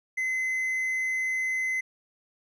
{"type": "tone", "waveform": "triangle", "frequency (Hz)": 2046, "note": "C7", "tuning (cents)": -39, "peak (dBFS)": -24, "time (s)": [0.17, 1.81], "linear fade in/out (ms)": 10, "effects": ["resampled to 32000 Hz"]}